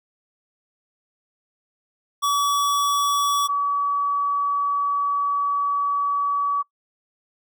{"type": "tone pair in turn", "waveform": ["square", "sine"], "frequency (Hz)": [1140, 1140], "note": ["C#6", "C#6"], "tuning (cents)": [48, 48], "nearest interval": "unison", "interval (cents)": 0, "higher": "neither", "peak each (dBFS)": -19, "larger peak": "neither", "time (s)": [[2.22, 3.48], [3.48, 6.63]], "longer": "second", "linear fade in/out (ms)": 20, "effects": ["noise-tail reverb RT60 0.1 s tail -22 dB re dry"]}